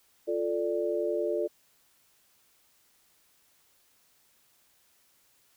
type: chord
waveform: sine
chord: D minor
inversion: first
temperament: equal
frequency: 349.2 / 440 / 587.3 Hz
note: F4 / A4 / D5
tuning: 0 / 0 / 0 cents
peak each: -31 dBFS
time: 0.27-1.48 s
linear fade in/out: 20 ms
effects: white hiss -66 dBFS RMS until 5.56 s